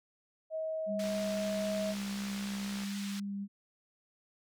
sine tone, 636 Hz, D#5, 38 cents sharp, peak -33 dBFS, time 0.5-1.95 s, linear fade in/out 50 ms
sine tone with vibrato, 200 Hz, G3, 35 cents sharp, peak -35 dBFS, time 0.86-3.48 s, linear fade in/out 50 ms, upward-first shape triangle, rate 3.9 Hz, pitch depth 9 cents each way
white band-pass noise, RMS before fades -46 dBFS, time 0.99-3.2 s, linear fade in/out 5 ms, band 1300 to 5600 Hz, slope 12 dB/octave
click train, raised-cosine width 0.5 ms, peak -32 dBFS, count 115, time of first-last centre 1.04-2.835 s, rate 63.5 Hz
effects none

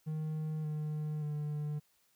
triangle tone with pitch steps, 155.56 / 152.36 / 149.22 Hz, D#3 / D#3 / D3, 0 / -36 / +28 cents, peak -32 dBFS, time 0.06-1.8 s, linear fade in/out 20 ms, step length 580 ms, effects white hiss -72 dBFS RMS until 2.15 s

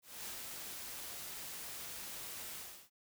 white noise with ADSR envelope, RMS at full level -44 dBFS, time 0.02-2.9 s, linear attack 240 ms, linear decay 96 ms, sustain -2 dB, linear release 340 ms, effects none

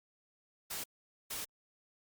white noise bursts at uneven times, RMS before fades -40 dBFS, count 2, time 0.7-0.84 / 1.3-1.45 s, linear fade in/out 10 ms, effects Opus 48 kbps

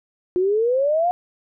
sine exponential sweep, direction up, 353.2 to 729 Hz, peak -16 dBFS, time 0.36-1.11 s, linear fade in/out 0 ms, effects none

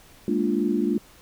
sine chord, Bb dominant seventh, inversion third, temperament equal with one note detuned, 207.7 / 231.1 / 293.7 / 349.2 Hz, Ab3 / Bb3 / D4 / F4, 0 / -15 / 0 / 0 cents, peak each -26 dBFS, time 0.28-0.98 s, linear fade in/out 2 ms, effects pink hiss -52 dBFS RMS until 1.21 s

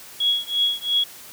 sine tone with tremolo, 3334 Hz, G#7, 6 cents sharp, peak -15 dBFS, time 0.2-1.04 s, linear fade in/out 5 ms, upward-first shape triangle, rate 2.9 Hz, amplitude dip 100%, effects white hiss -42 dBFS RMS until 1.32 s + high-pass 60 Hz 12 dB/octave

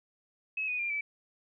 sine tone with pitch steps, 2573 / 2481 / 2392 / 2307 Hz, E7 / D#7 / D7 / D7, -43 / -6 / +31 / -31 cents, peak -30 dBFS, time 0.57-1.01 s, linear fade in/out 5 ms, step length 110 ms, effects none

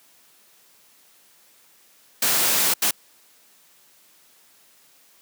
white noise bursts at uneven times, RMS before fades -20 dBFS, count 2, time 2.22-2.74 / 2.82-2.91 s, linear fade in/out 5 ms, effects white hiss -56 dBFS RMS until 5.21 s + high-pass 150 Hz 12 dB/octave

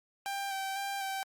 sawtooth tone with vibrato, 784 Hz, G5, in tune, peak -30 dBFS, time 0.26-1.23 s, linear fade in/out 0 ms, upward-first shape square, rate 2 Hz, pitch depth 18 cents each way, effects Opus 48 kbps

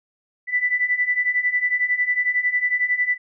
sine beating tone pair, 1975.5 / 1986.5 Hz, B6 / B6, 0 / +10 cents, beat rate 11 Hz, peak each -23 / -20 dBFS, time 0.47-3.18 s, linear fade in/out 50 ms, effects none

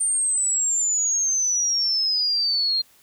sine exponential sweep, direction down, 8940 to 4186 Hz, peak -19 dBFS, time 0-2.82 s, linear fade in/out 10 ms, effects white hiss -56 dBFS RMS until 3.02 s

